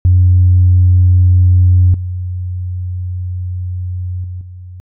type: tone with level steps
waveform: sine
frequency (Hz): 90.5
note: F#2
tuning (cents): -38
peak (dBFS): -4 / -17 / -21 / -28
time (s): 0.05-4.8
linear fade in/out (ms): 0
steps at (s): 1.94 / 4.24 / 4.41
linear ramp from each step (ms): 2
effects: tanh soft clip ceiling 0 dBFS